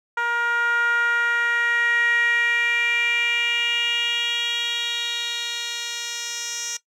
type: tone with band-pass filter sweep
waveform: 10% pulse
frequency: 472.7 Hz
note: A#4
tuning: 24 cents sharp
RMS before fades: -23 dBFS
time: 0.17-6.77 s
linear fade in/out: 5 ms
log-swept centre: 1200 to 5600 Hz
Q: 4.3
effects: noise-tail reverb RT60 0.1 s tail -17 dB re dry